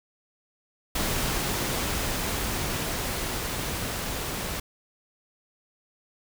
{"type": "noise with level ramp", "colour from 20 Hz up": "pink", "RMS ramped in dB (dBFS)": [-27, -32], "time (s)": [0.95, 4.6], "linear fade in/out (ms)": 5, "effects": []}